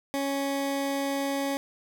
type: tone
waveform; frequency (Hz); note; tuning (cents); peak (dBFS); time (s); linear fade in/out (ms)
20% pulse; 277.2; C#4; 0; -22; 0.14-1.57; 0
effects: none